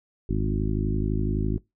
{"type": "harmonic tone with a mistuned harmonic", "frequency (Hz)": 51.91, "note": "G#1", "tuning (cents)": 0, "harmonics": [1, 2, 3, 4, 5, 6, 7], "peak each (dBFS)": [-26, -29, -31, -32, -33, -34, -34], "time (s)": [0.29, 1.58], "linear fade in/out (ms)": 5, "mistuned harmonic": 1, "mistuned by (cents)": -85, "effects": ["noise-tail reverb RT60 0.2 s tail -23 dB re dry"]}